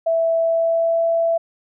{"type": "tone with pitch glide", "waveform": "sine", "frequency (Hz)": [659.3, 665.8], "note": ["E5", "E5"], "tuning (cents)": [0, 17], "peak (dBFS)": -15, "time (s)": [0.06, 1.38], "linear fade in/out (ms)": 10, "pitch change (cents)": 17, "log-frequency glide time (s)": [0.37, 1.04], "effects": []}